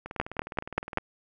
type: two click trains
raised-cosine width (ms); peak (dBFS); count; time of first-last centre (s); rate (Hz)
0.5; -22 / -9; 19 / 5; 0.06-0.983 / 0.2-0.974; 19.5 / 5.17
effects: none